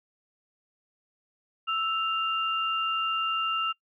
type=tone pair together; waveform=sine; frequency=1318.6 / 2794 Hz; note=E6 / F7; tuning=0 / 0 cents; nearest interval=octave + minor second; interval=1300 cents; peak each=-27 / -29 dBFS; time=1.67-3.73 s; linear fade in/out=20 ms; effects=noise-tail reverb RT60 0.1 s tail -23 dB re dry